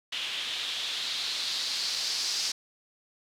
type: noise with low-pass filter sweep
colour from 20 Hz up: blue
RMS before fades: -32 dBFS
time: 0.12-2.52 s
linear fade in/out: 5 ms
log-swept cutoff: 3100 to 5100 Hz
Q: 3.3
effects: none